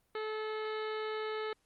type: harmonic tone with a mistuned harmonic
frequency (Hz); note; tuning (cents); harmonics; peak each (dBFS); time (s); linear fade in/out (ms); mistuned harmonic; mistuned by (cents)
432.9; A4; -28; 1 / 2 / 3 / 4 / 5 / 6 / 7 / 8 / 9 / 10; -36 / -46 / -43 / -47 / -48 / -60 / -52 / -57 / -53 / -57; 0.15-1.53; 2; 8; +61
effects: pink hiss -75 dBFS RMS until 1.65 s + Opus 32 kbps